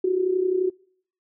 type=tone with amplitude modulation; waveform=sine; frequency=370 Hz; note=F#4; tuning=in tune; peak=-16 dBFS; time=0.04-0.7 s; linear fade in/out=5 ms; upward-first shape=sine; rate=31.6 Hz; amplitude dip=65%; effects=noise-tail reverb RT60 0.6 s tail -25 dB re dry